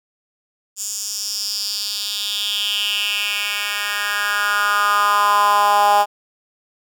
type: tone with high-pass filter sweep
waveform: 10% pulse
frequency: 205.1 Hz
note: G#3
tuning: 21 cents flat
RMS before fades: -19 dBFS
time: 0.76-6.06 s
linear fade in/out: 50 ms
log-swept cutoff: 6900 to 780 Hz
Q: 4.2
effects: none